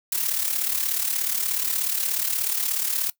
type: noise with amplitude modulation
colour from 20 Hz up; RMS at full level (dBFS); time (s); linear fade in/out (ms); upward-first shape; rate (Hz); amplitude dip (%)
blue; -22; 0.12-3.1; 5; sine; 36.7; 65
effects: noise-tail reverb RT60 0.1 s tail -20 dB re dry